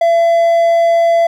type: tone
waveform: triangle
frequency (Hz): 674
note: E5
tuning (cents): +38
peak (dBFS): -6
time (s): 0.01-1.27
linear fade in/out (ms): 5
effects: none